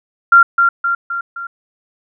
sine tone with echo, 1384 Hz, F6, 16 cents flat, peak -3 dBFS, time 0.32-0.43 s, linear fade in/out 5 ms, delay 260 ms, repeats 4, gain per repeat -5 dB, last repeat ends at 1.47 s, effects none

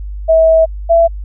sine tone pair in turn, 647 / 669 Hz, E5 / E5, -32 / +25 cents, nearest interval minor second, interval 57 cents, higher second, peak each -5 dBFS, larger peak neither, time 0.28-0.66 / 0.89-1.08 s, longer first, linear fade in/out 20 ms, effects added 50 Hz sine -21 dBFS peak until 1.24 s

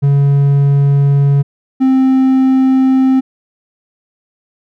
triangle tone pair in turn, 140.8 / 262.7 Hz, C#3 / C4, +27 / +7 cents, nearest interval major seventh, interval 1080 cents, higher second, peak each -5 dBFS, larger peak neither, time 0.02-1.43 / 1.8-3.21 s, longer neither, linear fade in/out 20 ms, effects none

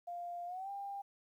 sine tone with pitch glide, 698.5 to 797.7 Hz, F5 to G5, 0 to +30 cents, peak -40 dBFS, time 0.07-1.02 s, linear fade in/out 10 ms, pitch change +230 cents, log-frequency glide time 0.46-0.7 s, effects 12-bit

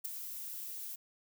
violet noise with ADSR envelope, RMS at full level -35 dBFS, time 0.04-0.96 s, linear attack 14 ms, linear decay 8 ms, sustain -8 dB, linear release 12 ms, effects none

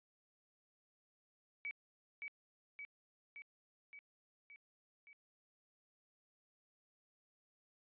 sine tone with echo, 2277 Hz, C#7, 46 cents sharp, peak -40 dBFS, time 1.65-1.71 s, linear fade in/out 0 ms, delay 570 ms, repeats 6, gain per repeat -3 dB, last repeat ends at 5.13 s, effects resampled to 8000 Hz

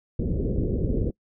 pink low-pass noise, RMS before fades -25 dBFS, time 0.19-1.11 s, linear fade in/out 5 ms, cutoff 490 Hz, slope 48 dB/octave, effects noise-tail reverb RT60 0.1 s tail -24 dB re dry

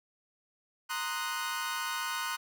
sawtooth chord, C half-diminished seventh, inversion third, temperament equal, 932.3 / 1046.5 / 1244.5 / 1480 Hz, Bb5 / C6 / Eb6 / Gb6, 0 / 0 / 0 / 0 cents, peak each -36 / -35 / -35 / -33 dBFS, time 0.89-2.37 s, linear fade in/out 20 ms, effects none

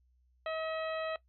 harmonic tone with a mistuned harmonic, 639 Hz, D#5, 46 cents sharp, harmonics 1 / 2 / 3 / 4 / 5 / 6, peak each -35 / -41 / -45 / -47 / -49 / -51 dBFS, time 0.46-1.16 s, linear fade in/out 2 ms, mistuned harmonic 6, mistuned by +48 cents, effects noise-tail reverb RT60 0.1 s tail -18 dB re dry + added 62 Hz sine -66 dBFS peak until 1.28 s

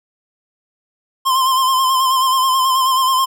square tone with vibrato, 1046.5 Hz, C6, in tune, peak -13 dBFS, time 1.25-3.26 s, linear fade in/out 20 ms, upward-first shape sine, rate 9.3 Hz, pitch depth 44 cents each way, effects none

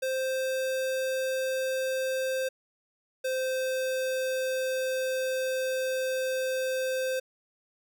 square tone pair in turn, 523.3 / 519.4 Hz, C5 / C5, 0 / -13 cents, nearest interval unison, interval 13 cents, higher first, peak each -28 dBFS, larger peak neither, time 0.02-2.49 / 3.24-7.2 s, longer second, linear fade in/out 10 ms, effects none

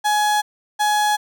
35% pulse tone pair in turn, 840 / 840 Hz, G#5 / G#5, +19 / +19 cents, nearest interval unison, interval 0 cents, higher neither, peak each -14 dBFS, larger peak neither, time 0.04-0.42 / 0.79-1.17 s, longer neither, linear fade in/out 20 ms, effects none

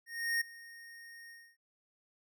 square tone with ADSR envelope, 1854 Hz, A#6, 10 cents flat, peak -29 dBFS, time 0.06-1.57 s, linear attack 350 ms, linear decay 9 ms, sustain -21 dB, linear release 270 ms, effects none

